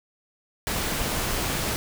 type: noise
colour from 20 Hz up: pink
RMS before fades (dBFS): -27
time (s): 0.67-1.76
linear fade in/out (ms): 0
effects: none